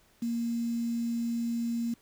sine tone with quantisation, 233.7 Hz, A#3, 5 cents sharp, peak -28 dBFS, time 0.22-1.94 s, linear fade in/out 5 ms, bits 8, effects pink hiss -64 dBFS RMS until 2.01 s

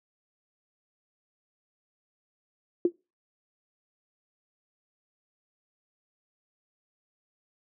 sine tone with exponential decay, 349.2 Hz, F4, in tune, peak -14 dBFS, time 2.85-2.92 s, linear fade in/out 2 ms, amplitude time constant 15 ms, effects noise-tail reverb RT60 0.3 s tail -26 dB re dry + high-pass 200 Hz 12 dB/octave

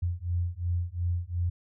sine beating tone pair, 86.1 / 88.9 Hz, F2 / F2, -24 / +31 cents, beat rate 2.8 Hz, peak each -30 dBFS, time 0.02-1.5 s, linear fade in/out 10 ms, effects none

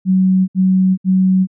sine tone bursts, 187.4 Hz, F#3, 22 cents sharp, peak -9 dBFS, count 3, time 0.05-1.472 s, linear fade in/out 50 ms, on 430 ms, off 66 ms, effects none

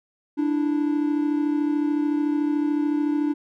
triangle tone pair together, 293.7 / 327.4 Hz, D4 / E4, 0 / -12 cents, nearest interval major second, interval 188 cents, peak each -19 / -25 dBFS, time 0.37-3.34 s, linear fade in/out 20 ms, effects none

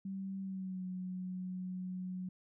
sine tone with pitch glide, 193.1 to 183.85 Hz, G3 to F#3, -26 to -11 cents, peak -38 dBFS, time 0.05-2.29 s, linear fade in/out 5 ms, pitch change -85 cents, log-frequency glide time 0.41-0.85 s, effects none

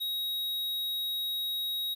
square tone, 3800 Hz, A#7, 33 cents sharp, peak -31 dBFS, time 0-1.95 s, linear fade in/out 20 ms, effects 11-bit

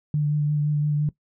sine tone with vibrato, 148.5 Hz, D3, 20 cents sharp, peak -19 dBFS, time 0.14-1.09 s, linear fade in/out 2 ms, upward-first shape sine, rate 5.8 Hz, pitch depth 16 cents each way, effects noise-tail reverb RT60 0.1 s tail -19 dB re dry

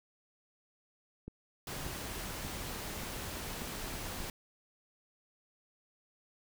click train, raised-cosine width 3 ms, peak -30 dBFS, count 6, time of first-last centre 1.28-4.204 s, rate 1.71 Hz
pink noise, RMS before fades -41 dBFS, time 1.67-4.3 s, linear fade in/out 2 ms
effects none

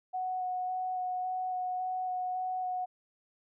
sine tone with vibrato, 737 Hz, F#5, 7 cents flat, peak -31 dBFS, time 0.13-2.86 s, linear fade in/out 20 ms, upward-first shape square, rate 1.8 Hz, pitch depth 9 cents each way, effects none

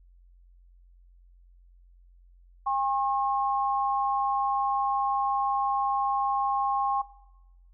sine tone pair together, 806 / 1080.6 Hz, G5 / C#6, +48 / -44 cents, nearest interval perfect fourth, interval 508 cents, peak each -27 / -27 dBFS, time 2.66-7.02 s, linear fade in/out 10 ms, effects noise-tail reverb RT60 0.9 s tail -17 dB re dry + added 44 Hz sine -53 dBFS peak until 7.73 s

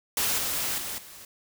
white noise with level steps, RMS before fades -26 / -29 / -34 / -46 dBFS, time 0.17-1.25 s, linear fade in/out 2 ms, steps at 0.38 / 0.78 / 0.98 s, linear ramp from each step 2 ms, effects none

